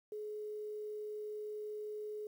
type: tone with quantisation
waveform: sine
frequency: 423.7 Hz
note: G#4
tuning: 35 cents sharp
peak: -40 dBFS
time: 0.12-2.27 s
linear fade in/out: 2 ms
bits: 11
effects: none